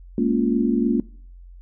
sine chord, Bb minor seventh, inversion third, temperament just, 209.8 / 233.1 / 279.7 / 349.6 Hz, Ab3 / Bb3 / Db4 / F4, +18 / 0 / +16 / +2 cents, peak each -24 / -20 / -23 / -25 dBFS, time 0.18-1 s, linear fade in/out 2 ms, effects noise-tail reverb RT60 0.5 s tail -21 dB re dry + added 44 Hz sine -40 dBFS peak until 1.61 s

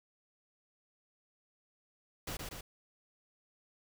pink noise with echo, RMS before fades -40 dBFS, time 2.27-2.37 s, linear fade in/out 5 ms, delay 120 ms, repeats 2, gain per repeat -3 dB, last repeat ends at 2.61 s, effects none

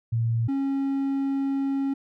sine / triangle tone pair in turn, 115.1 / 273.8 Hz, A#2 / C#4, -22 / -21 cents, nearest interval octave + minor third, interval 1501 cents, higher second, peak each -21 dBFS, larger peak neither, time 0.12-0.48 / 0.48-1.94 s, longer second, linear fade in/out 10 ms, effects none

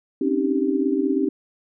sine tone cluster, 264.9 / 281.5 / 310.6 / 390.8 Hz, C4 / C#4 / D#4 / G4, +22 / +27 / -3 / -5 cents, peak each -24 dBFS, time 0.21-1.29 s, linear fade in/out 5 ms, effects none

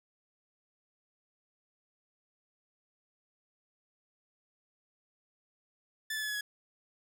sawtooth tone with pitch steps, 1752 / 1732.9 / 1714 / 1695.3 / 1676.8 Hz, A6 / A6 / A6 / G#6 / G#6, -8 / -27 / -46 / +35 / +16 cents, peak -30 dBFS, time 6.1-6.41 s, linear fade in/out 5 ms, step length 62 ms, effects none

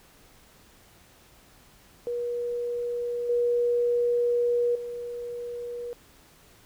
sine tone with level steps, 480.4 Hz, B4, 48 cents flat, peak -27 / -21 / -32 dBFS, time 2.07-5.93 s, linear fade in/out 0 ms, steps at 3.29 / 4.75 s, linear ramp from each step 5 ms, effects pink hiss -56 dBFS RMS until 6.65 s

